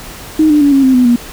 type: tone with pitch steps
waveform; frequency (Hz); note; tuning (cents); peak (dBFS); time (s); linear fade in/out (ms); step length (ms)
sine; 311.6 / 298.2 / 285.4 / 273.2 / 261.4 / 250.2 / 239.4; D#4 / D4 / D4 / C#4 / C4 / B3 / A#3; +3 / +27 / -49 / -25 / -1 / +23 / +46; -5; 0.39-1.16; 5; 110
effects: pink hiss -30 dBFS RMS until 1.32 s